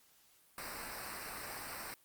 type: noise with comb filter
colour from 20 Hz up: pink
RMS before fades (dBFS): -44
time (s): 0.58-1.94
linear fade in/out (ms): 0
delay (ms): 0.3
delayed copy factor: -0.75
effects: white hiss -67 dBFS RMS until 2.04 s + Opus 48 kbps